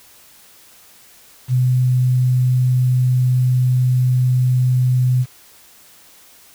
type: tone with quantisation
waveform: sine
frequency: 126.5 Hz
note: B2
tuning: 42 cents sharp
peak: -12 dBFS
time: 1.48-5.26 s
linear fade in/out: 50 ms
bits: 7
effects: white hiss -47 dBFS RMS until 6.54 s